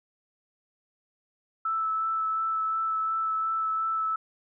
sine tone with vibrato, 1314 Hz, E6, 6 cents flat, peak -25 dBFS, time 1.65-4.16 s, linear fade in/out 5 ms, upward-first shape sine, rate 2.8 Hz, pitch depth 11 cents each way, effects none

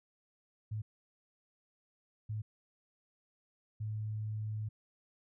sine tone bursts at uneven times, 107.6 Hz, A2, 38 cents flat, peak -35 dBFS, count 3, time 0.71-0.82 / 2.29-2.42 / 3.8-4.69 s, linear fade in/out 10 ms, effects none

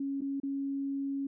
sine tone with dropouts, 276.1 Hz, C#4, 7 cents flat, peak -31 dBFS, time 0-1.27 s, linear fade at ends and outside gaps 5 ms, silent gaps 0.209-0.217 / 0.401-0.432 s, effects none

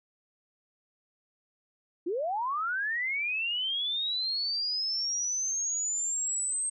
sine linear sweep, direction up, 314.9 to 8400 Hz, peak -28 dBFS, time 2.06-6.7 s, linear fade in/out 10 ms, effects none

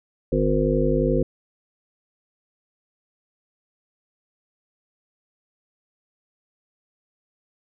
harmonic tone, 51.4 Hz, G#1, 17 cents flat, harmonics 1 / 3 / 5 / 7 / 9 / 10, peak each -25 / -25 / -25 / -25 / -25 / -25 dBFS, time 0.32-1.23 s, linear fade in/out 5 ms, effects none

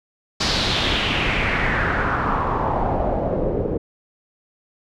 pink noise with low-pass filter sweep, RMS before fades -21 dBFS, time 0.4-3.78 s, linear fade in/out 10 ms, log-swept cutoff 4900 to 410 Hz, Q 3.2, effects none

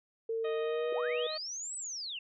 sine tone with pitch glide, 452.1 to 484.5 Hz, A4 to B4, +47 to -33 cents, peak -31 dBFS, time 0.29-1.27 s, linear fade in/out 5 ms, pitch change +120 cents, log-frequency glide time 0.56-0.94 s
harmonic tone, 622.3 Hz, D#5, in tune, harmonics 1 / 2 / 3 / 4 / 5 / 6, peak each -38 / -44 / -48 / -50 / -52 / -54 dBFS, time 0.44-1.38 s, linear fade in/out 10 ms
sine linear two-way sweep, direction up then down, 329.6 to 8130 to 2623 Hz, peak -37 dBFS, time 0.92-2.19 s, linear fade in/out 5 ms, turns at 1.76 s
effects none

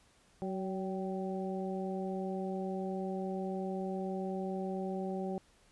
harmonic tone with a mistuned harmonic, 188.6 Hz, F#3, 33 cents sharp, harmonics 1 / 2 / 3 / 4, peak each -37 / -39 / -43 / -43 dBFS, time 0.42-5.38 s, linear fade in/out 0 ms, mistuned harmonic 4, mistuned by +42 cents, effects pink hiss -66 dBFS RMS until 5.71 s + resampled to 24000 Hz

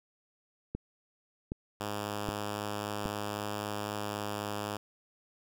click train, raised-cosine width 3 ms, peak -21 dBFS, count 4, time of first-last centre 0.75-3.058 s, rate 1.3 Hz
5% pulse tone, 103.83 Hz, G#2, in tune, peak -23 dBFS, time 1.8-4.77 s, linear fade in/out 5 ms
effects none

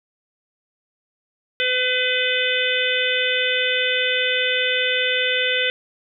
harmonic tone, 505 Hz, B4, 39 cents sharp, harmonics 1 / 3 / 4 / 5 / 6 / 7, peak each -25 / -25 / -25 / -25 / -25 / -25 dBFS, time 1.6-5.7 s, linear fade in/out 0 ms, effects none

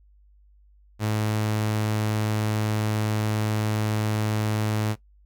sawtooth tone, 107.4 Hz, A2, 41 cents flat, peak -19 dBFS, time 0.99-4.96 s, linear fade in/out 50 ms, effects noise-tail reverb RT60 0.1 s tail -17 dB re dry + added 50 Hz sine -53 dBFS peak until 5.25 s

